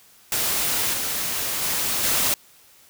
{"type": "noise with level steps", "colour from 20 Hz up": "white", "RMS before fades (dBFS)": [-23, -26, -24, -21], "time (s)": [0.32, 2.34], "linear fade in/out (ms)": 2, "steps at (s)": [0.93, 1.62, 2.03], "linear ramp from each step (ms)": 10, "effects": ["white hiss -53 dBFS RMS until 2.89 s"]}